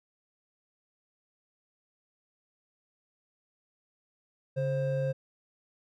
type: tone pair together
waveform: triangle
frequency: 140 / 529 Hz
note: C#3 / C5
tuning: +18 / +19 cents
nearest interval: octave + major seventh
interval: 2301 cents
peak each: -28 dBFS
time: 4.56-5.13 s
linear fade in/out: 20 ms
effects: none